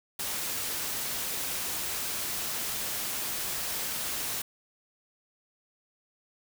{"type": "noise", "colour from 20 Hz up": "white", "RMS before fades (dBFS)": -33, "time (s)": [0.19, 4.42], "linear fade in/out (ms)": 5, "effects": []}